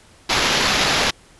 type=noise with sample-and-hold; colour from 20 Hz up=violet; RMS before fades=-18 dBFS; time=0.29-1.11 s; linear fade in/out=10 ms; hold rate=8820 Hz; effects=pink hiss -50 dBFS RMS until 1.39 s + resampled to 24000 Hz